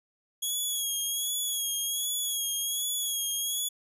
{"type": "tone with vibrato", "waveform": "10% pulse", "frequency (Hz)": 3327, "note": "G#7", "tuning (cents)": 2, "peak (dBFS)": -21, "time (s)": [0.42, 3.69], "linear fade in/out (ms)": 10, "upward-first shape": "sine", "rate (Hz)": 1.3, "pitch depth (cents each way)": 44, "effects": ["resampled to 32000 Hz"]}